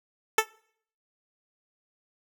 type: tone with exponential decay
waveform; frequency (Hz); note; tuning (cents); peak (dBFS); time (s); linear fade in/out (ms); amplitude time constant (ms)
10% pulse; 440; A4; 0; -7; 0.38-0.46; 5; 17
effects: noise-tail reverb RT60 0.6 s tail -24 dB re dry